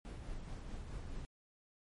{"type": "noise with tremolo", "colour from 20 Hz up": "brown", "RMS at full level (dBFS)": -43, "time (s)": [0.05, 1.25], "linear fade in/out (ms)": 0, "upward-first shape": "triangle", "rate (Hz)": 4.7, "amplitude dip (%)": 40, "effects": ["MP3 48 kbps"]}